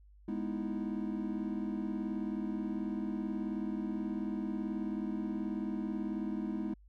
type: chord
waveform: triangle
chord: E major seventh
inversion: first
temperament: equal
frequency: 207.7 / 246.9 / 311.1 / 329.6 Hz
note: G#3 / B3 / D#4 / E4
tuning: 0 / 0 / 0 / 0 cents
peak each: -35 / -38 / -38 / -39 dBFS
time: 0.28-6.74 s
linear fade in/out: 5 ms
effects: tanh soft clip ceiling -22 dBFS + added 50 Hz sine -56 dBFS peak until 6.88 s